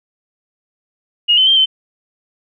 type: tone with pitch steps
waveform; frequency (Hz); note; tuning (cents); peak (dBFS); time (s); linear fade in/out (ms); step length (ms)
sine; 2868 / 3058 / 3166 / 3076; F7 / G7 / G7 / G7; +45 / -44 / +17 / -33; -8; 1.28-1.66; 20; 95
effects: none